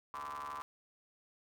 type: ring-modulated tone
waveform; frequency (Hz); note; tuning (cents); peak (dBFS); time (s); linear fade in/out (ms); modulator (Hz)
40% pulse; 72; D2; -34; -37; 0.14-0.62; 0; 1090
effects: none